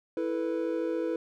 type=chord; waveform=triangle; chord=E suspended fourth; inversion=none; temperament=equal; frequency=329.6 / 440 / 493.9 Hz; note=E4 / A4 / B4; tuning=0 / 0 / 0 cents; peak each=-29 / -33 / -30 dBFS; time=0.17-1.16 s; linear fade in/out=2 ms; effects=none